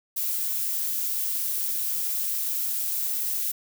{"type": "noise with amplitude modulation", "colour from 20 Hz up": "violet", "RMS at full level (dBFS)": -25, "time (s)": [0.16, 3.52], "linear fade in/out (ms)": 10, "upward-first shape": "sine", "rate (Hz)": 283, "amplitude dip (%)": 55, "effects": []}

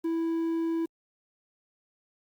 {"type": "tone with quantisation", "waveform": "triangle", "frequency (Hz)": 329.6, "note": "E4", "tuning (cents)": 0, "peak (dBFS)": -24, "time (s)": [0.04, 0.86], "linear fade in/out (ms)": 10, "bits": 9, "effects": ["Opus 48 kbps"]}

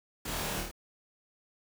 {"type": "noise with echo", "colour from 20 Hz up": "pink", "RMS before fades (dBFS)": -38, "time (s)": [0.25, 0.61], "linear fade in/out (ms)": 5, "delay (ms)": 26, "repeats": 4, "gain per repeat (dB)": -2, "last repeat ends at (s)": 0.714, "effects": []}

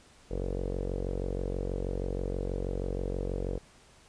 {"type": "tone with low-pass filter", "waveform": "sawtooth", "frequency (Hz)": 46.25, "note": "F#1", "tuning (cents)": 0, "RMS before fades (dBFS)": -33, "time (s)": [0.3, 3.59], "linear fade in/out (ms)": 20, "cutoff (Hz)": 480, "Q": 4.9, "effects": ["pink hiss -58 dBFS RMS until 4.08 s", "resampled to 22050 Hz"]}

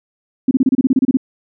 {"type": "tone bursts", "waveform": "sine", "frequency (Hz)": 261.6, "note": "C4", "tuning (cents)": 0, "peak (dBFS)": -8, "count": 12, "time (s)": [0.48, 1.171], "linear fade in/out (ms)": 5, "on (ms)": 31, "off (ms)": 29, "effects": []}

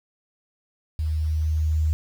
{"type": "tone with level ramp", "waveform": "sine", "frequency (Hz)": 78, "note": "D#2", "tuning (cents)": 5, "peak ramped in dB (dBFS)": [-22, -18], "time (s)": [0.99, 1.93], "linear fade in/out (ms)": 0, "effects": ["8-bit"]}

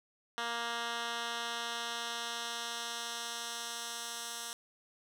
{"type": "tone with band-pass filter sweep", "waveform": "10% pulse", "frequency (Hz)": 234.3, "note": "A#3", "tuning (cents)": 9, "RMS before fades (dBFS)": -39, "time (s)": [0.38, 4.53], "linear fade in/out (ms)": 0, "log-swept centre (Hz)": [2400, 7600], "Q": 0.79, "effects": []}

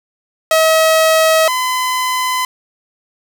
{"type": "tone pair in turn", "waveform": "sawtooth", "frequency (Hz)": [640, 1015.9], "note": ["D#5", "B5"], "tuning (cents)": [49, 49], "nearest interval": "minor sixth", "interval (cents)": 800, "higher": "second", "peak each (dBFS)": [-5, -11], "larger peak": "first", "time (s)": [[0.51, 1.48], [1.48, 2.45]], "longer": "neither", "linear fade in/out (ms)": 2, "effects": []}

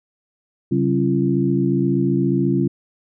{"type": "harmonic tone with a mistuned harmonic", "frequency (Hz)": 68.3, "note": "C#2", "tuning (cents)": -25, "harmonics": [2, 3, 4, 5], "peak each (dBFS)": [-21, -21, -21, -21], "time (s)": [0.71, 2.68], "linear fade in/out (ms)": 10, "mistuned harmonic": 3, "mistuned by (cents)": -120, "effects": []}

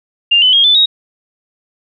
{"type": "tone with pitch steps", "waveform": "sine", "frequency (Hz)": [2800, 3018, 3254, 3507, 3781], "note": ["F7", "F#7", "G#7", "A7", "A#7"], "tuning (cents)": [4, 34, -36, -6, 24], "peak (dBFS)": -6, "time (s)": [0.31, 0.86], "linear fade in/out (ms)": 10, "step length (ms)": 110, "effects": []}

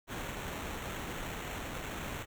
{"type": "noise with sample-and-hold", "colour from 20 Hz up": "pink", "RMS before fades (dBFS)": -40, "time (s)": [0.07, 2.26], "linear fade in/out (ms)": 50, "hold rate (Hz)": 4900, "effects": []}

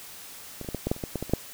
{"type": "clicks", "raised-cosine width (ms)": 2, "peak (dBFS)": [-22, -29, -19, -16, -13, -10, -28, -17, -15, -17, -24, -7], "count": 12, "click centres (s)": [0.613, 0.647, 0.688, 0.747, 0.87, 0.915, 0.964, 1.038, 1.157, 1.226, 1.296, 1.336], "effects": ["white hiss -44 dBFS RMS until 1.53 s"]}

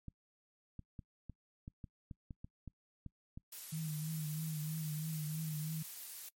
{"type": "clicks", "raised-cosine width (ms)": 5, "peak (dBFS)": -34, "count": 12, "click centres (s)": [0.083, 0.793, 0.992, 1.297, 1.679, 1.842, 2.112, 2.308, 2.445, 2.677, 3.063, 3.375]}
{"type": "noise", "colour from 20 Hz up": "blue", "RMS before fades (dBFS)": -47, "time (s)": [3.52, 6.29], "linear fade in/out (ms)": 5}
{"type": "tone with vibrato", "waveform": "sine", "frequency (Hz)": 155.56, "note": "D#3", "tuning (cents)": 0, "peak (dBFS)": -37, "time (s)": [3.72, 5.83], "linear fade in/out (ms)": 10, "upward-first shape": "triangle", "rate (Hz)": 3.1, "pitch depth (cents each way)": 55}
{"effects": ["noise-tail reverb RT60 0.1 s tail -24 dB re dry", "MP3 64 kbps"]}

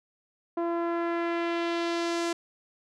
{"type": "tone with low-pass filter sweep", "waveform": "sawtooth", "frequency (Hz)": 339.5, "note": "F4", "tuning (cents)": -49, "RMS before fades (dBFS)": -29, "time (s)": [0.57, 2.33], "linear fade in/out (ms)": 5, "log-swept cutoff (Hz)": [910, 7600], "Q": 1.2, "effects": []}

